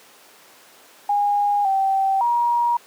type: tone with pitch steps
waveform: sine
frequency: 818 / 776 / 951 Hz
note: G#5 / G5 / A#5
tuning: -26 / -18 / +34 cents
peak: -16 dBFS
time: 1.09-2.77 s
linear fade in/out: 5 ms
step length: 560 ms
effects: pink hiss -48 dBFS RMS until 2.86 s + high-pass 400 Hz 12 dB/octave